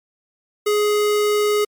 square tone, 418 Hz, G#4, 11 cents sharp, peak -16 dBFS, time 0.66-1.65 s, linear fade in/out 10 ms, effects MP3 96 kbps

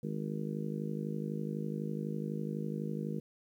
harmonic tone, 52 Hz, G#1, 3 cents sharp, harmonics 3 / 4 / 5 / 6 / 7 / 8 / 9, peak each -38 / -38 / -47 / -46 / -45 / -49 / -45 dBFS, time 0.03-3.2 s, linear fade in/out 5 ms, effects 11-bit

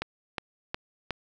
click train, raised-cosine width 0.3 ms, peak -14 dBFS, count 4, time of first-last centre 0.02-1.107 s, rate 2.76 Hz, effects none

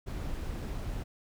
brown noise, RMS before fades -36 dBFS, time 0.06-1.04 s, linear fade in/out 20 ms, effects none

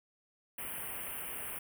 white band-stop noise, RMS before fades -41 dBFS, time 0.58-1.59 s, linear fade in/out 5 ms, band 3100 to 8800 Hz, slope 96 dB/octave, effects none

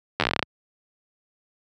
slowing click train, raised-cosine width 0.3 ms, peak -4 dBFS, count 12, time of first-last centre 0.2-0.427 s, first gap 11 ms, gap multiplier 1.12, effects high-pass 80 Hz 12 dB/octave

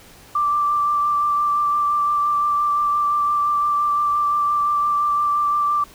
sine tone with vibrato, 1174.7 Hz, D6, in tune, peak -16 dBFS, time 0.35-5.84 s, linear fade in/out 5 ms, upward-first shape sine, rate 5.8 Hz, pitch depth 14 cents each way, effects pink hiss -46 dBFS RMS until 5.94 s

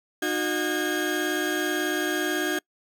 35% pulse tone cluster, 305.8 / 364 / 1629 Hz, D#4 / F#4 / G#6, -30 / -28 / -34 cents, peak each -27 dBFS, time 0.22-2.59 s, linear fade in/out 5 ms, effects noise-tail reverb RT60 0.1 s tail -26 dB re dry

